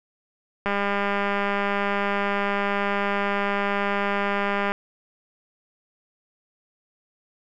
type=click train; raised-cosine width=0.5 ms; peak=-10 dBFS; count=817; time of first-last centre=0.66-4.72 s; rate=201 Hz; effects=none